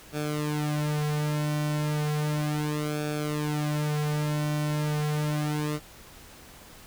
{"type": "tone with flanger", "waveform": "sawtooth", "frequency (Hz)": 150, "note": "D3", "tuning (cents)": 37, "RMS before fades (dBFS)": -28, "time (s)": [0.12, 5.8], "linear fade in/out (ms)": 50, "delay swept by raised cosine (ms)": [0.99, 4.29], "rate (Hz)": 0.34, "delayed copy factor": -1, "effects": ["pink hiss -49 dBFS RMS until 6.86 s"]}